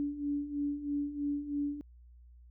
sine beating tone pair, 286.1 / 289.2 Hz, D4 / D4, -45 / -27 cents, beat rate 3.1 Hz, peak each -38 / -33 dBFS, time 0-1.81 s, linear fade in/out 0 ms, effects added 60 Hz sine -53 dBFS peak until 2.5 s

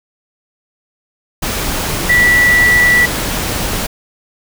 sine tone in noise, 1955 Hz, B6, 18 cents flat, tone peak -7 dBFS, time 2.09-3.06 s, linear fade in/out 10 ms, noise pink, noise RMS -18 dBFS, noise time 1.42-3.87 s, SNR +8 dB, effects none

